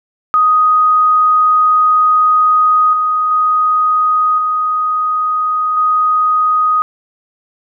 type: tone with level steps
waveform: sine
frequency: 1248 Hz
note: D#6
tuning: 5 cents sharp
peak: -7 / -11 / -9 / -12 / -9 dBFS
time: 0.34-6.82 s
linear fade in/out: 0 ms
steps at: 2.93 / 3.31 / 4.38 / 5.77 s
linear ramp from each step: 2 ms
effects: none